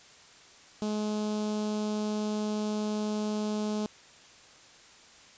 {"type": "tone with notch filter", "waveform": "sawtooth", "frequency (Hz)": 211.8, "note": "G#3", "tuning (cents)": 34, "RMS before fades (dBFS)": -31, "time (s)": [0.82, 3.86], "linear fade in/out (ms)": 0, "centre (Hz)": 1900, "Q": 0.66, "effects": ["white hiss -54 dBFS RMS until 5.37 s", "resampled to 16000 Hz"]}